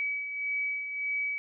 sine beating tone pair, 2278 / 2279.7 Hz, C#7 / C#7, +47 / +48 cents, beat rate 1.7 Hz, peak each -39 / -30 dBFS, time 0-1.38 s, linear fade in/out 0 ms, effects none

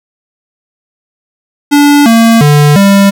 square tone with pitch steps, 289 / 228.2 / 147.1 / 198.3 Hz, D4 / A#3 / D3 / G3, -28 / -37 / +3 / +20 cents, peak -3 dBFS, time 1.71-3.11 s, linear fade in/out 20 ms, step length 350 ms, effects none

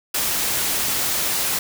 white noise, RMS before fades -22 dBFS, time 0.14-1.59 s, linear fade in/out 5 ms, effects none

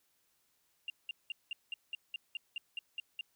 sine tone bursts, 2794 Hz, F7, in tune, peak -35 dBFS, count 12, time 0.88-3.21 s, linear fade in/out 2 ms, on 20 ms, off 190 ms, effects tanh soft clip ceiling -31 dBFS + white hiss -75 dBFS RMS until 3.35 s

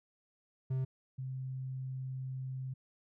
triangle / sine tone pair in turn, 130.81 / 130.81 Hz, C3 / C3, 0 / 0 cents, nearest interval unison, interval 0 cents, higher neither, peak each -29 / -37 dBFS, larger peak first, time 0.7-0.85 / 1.18-2.74 s, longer second, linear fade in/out 10 ms, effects none

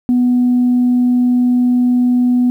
sine tone, 246.9 Hz, B3, in tune, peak -8 dBFS, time 0.09-2.5 s, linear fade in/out 0 ms, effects tanh soft clip ceiling -6 dBFS + 8-bit

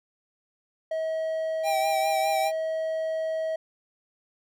triangle tone, 640 Hz, D#5, 49 cents sharp, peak -24 dBFS, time 0.91-3.56 s, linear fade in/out 5 ms
square tone with vibrato, 784 Hz, G5, in tune, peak -25 dBFS, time 1.63-2.52 s, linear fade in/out 50 ms, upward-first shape sine, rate 4.9 Hz, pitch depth 34 cents each way
effects none

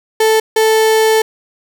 35% pulse tone bursts at uneven times, 440 Hz, A4, in tune, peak -7 dBFS, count 2, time 0.2-0.4 / 0.56-1.22 s, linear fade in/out 5 ms, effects 8-bit

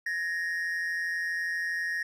triangle tone pair together, 1692.3 / 1864.7 Hz, G#6 / A#6, +32 / 0 cents, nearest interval major second, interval 168 cents, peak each -33 / -28 dBFS, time 0.06-2.03 s, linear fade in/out 5 ms, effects none

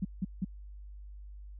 sine tone bursts, 187.6 Hz, F#3, 24 cents sharp, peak -28 dBFS, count 3, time 0.02-0.447 s, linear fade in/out 5 ms, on 29 ms, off 170 ms, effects added 50 Hz sine -44 dBFS peak until 1.59 s

